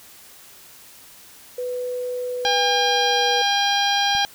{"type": "tone with pitch glide", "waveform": "sine", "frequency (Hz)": [496.3, 485.8], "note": ["B4", "B4"], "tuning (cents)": [8, -29], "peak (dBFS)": -24, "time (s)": [1.58, 3.42], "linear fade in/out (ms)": 5, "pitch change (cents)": -37, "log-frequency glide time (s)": [2.3, 3.2]}
{"type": "harmonic tone", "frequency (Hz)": 805, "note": "G5", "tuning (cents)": 46, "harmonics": [1, 2, 3, 4, 5, 6, 7], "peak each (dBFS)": [-21, -25, -30, -23, -27, -30, -31], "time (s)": [2.45, 4.25], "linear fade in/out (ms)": 0}
{"type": "click", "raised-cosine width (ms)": 5, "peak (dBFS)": -27, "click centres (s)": 4.151}
{"effects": ["white hiss -46 dBFS RMS until 4.34 s"]}